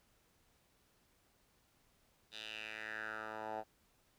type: tone with band-pass filter sweep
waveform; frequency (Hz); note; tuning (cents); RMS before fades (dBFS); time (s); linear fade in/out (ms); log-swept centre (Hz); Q
10% pulse; 108.9; A2; -17; -45; 2.31-3.64; 50; 3700 to 760; 4
effects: pink hiss -73 dBFS RMS until 4.18 s